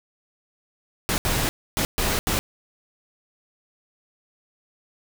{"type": "noise bursts at uneven times", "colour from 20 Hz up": "pink", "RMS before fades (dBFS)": -23, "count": 5, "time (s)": [[1.09, 1.18], [1.25, 1.49], [1.77, 1.85], [1.98, 2.19], [2.27, 2.39]], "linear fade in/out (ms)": 0, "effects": []}